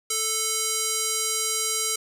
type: tone with band-pass filter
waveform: square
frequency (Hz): 440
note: A4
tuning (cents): 0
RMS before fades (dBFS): -26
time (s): 0.1-1.96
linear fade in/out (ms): 5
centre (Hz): 7800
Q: 1.6
effects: none